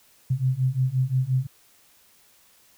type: beating tone pair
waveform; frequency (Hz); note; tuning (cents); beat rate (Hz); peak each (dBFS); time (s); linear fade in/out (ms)
sine; 126.9 / 132.6; B2 / C3; +47 / +23; 5.7; -24 / -23; 0.3-1.47; 10
effects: white hiss -58 dBFS RMS until 2.77 s